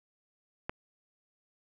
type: click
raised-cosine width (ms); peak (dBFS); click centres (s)
0.5; -18; 0.695
effects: none